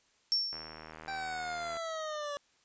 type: tone with exponential decay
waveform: sine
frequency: 5450 Hz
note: F8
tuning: 43 cents flat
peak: -24 dBFS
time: 0.32-0.92 s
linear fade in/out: 0 ms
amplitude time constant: 130 ms
type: click train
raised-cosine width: 0.5 ms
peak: -31 dBFS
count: 99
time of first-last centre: 0.53-1.769 s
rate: 79.1 Hz
type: linear sweep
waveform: 25% pulse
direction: down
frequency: 784 to 570 Hz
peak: -32 dBFS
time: 1.08-2.37 s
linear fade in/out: 0 ms
effects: white hiss -69 dBFS RMS until 2.64 s + resampled to 16000 Hz